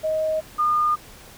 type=tone pair in turn; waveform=sine; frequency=628 / 1216 Hz; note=D#5 / D#6; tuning=+16 / -40 cents; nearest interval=major seventh; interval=1144 cents; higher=second; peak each=-20 / -17 dBFS; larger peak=second; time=0.03-0.41 / 0.58-0.96 s; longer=neither; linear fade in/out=20 ms; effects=pink hiss -45 dBFS RMS until 1.37 s